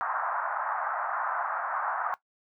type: band-pass noise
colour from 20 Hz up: white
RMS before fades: -31 dBFS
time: 0.01-2.14 s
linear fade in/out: 0 ms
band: 690 to 1500 Hz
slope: 48 dB/octave
effects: noise-tail reverb RT60 0.1 s tail -17 dB re dry